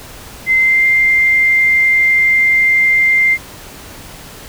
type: tone with pitch glide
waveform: sine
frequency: 2070 to 2096 Hz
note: C7 to C7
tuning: -19 to +2 cents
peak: -8 dBFS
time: 0.46-3.38 s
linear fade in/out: 50 ms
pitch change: +21 cents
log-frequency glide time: 0.56-0.83 s
effects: pink hiss -34 dBFS RMS until 4.48 s

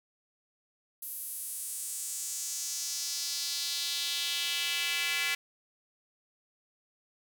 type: tone with high-pass filter sweep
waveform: square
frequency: 155 Hz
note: D#3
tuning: 6 cents flat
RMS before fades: -34 dBFS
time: 1.02-5.35 s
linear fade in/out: 5 ms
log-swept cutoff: 12000 to 2200 Hz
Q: 2.4
effects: none

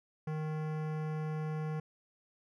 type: tone with hard clipping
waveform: sine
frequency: 155.1 Hz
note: D#3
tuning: 5 cents flat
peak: -36 dBFS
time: 0.27-1.8 s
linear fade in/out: 5 ms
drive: 18 dB
effects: none

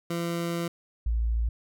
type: tone pair in turn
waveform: 20% pulse / sine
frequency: 170 / 56.87 Hz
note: F3 / A#1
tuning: -46 / -42 cents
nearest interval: octave + perfect fifth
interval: 1896 cents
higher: first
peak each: -23 dBFS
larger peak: neither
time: 0.1-0.68 / 1.06-1.49 s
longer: first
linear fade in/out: 5 ms
effects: none

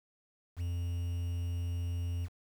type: tone with quantisation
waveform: triangle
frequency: 86.7 Hz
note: F2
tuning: 12 cents flat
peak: -30 dBFS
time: 0.56-2.29 s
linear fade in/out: 50 ms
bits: 9
effects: none

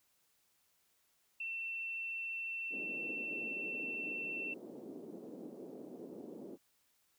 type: tone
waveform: sine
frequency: 2693 Hz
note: E7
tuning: 36 cents sharp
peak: -38 dBFS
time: 1.4-4.54 s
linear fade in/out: 5 ms
type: band-pass noise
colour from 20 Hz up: white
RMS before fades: -49 dBFS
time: 2.7-6.58 s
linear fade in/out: 50 ms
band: 220 to 430 Hz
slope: 24 dB/octave
effects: white hiss -75 dBFS RMS until 7.18 s

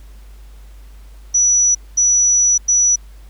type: tone bursts at uneven times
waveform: sine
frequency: 5900 Hz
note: F#8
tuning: 6 cents flat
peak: -10 dBFS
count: 3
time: 1.34-1.75 / 1.97-2.58 / 2.68-2.96 s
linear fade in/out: 10 ms
effects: added 50 Hz sine -36 dBFS peak until 3.29 s + pink hiss -52 dBFS RMS until 3.29 s

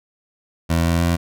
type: tone with pitch steps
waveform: 20% pulse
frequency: 83.3 / 84.41 / 85.54 Hz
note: E2 / E2 / F2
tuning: +19 / +42 / -35 cents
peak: -11 dBFS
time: 0.69-1.17 s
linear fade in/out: 20 ms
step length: 160 ms
effects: none

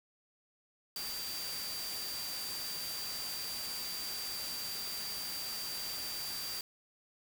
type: tone in noise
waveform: sine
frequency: 4699 Hz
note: D8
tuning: in tune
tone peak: -40 dBFS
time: 0.96-6.61 s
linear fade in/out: 2 ms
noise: white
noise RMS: -42 dBFS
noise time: 0.96-6.61 s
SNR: -1 dB
effects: none

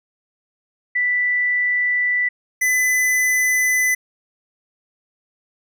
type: tone pair in turn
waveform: sine / square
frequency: 1975.5 / 2008 Hz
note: B6 / B6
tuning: 0 / +28 cents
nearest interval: unison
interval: 28 cents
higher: second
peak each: -16 dBFS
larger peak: neither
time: 0.95-2.29 / 2.61-3.95 s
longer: neither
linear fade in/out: 10 ms
effects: none

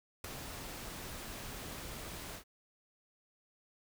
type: noise with ADSR envelope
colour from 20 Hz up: pink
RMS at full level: -39 dBFS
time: 0.24-2.44 s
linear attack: 4 ms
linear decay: 7 ms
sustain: -6 dB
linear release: 92 ms
effects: none

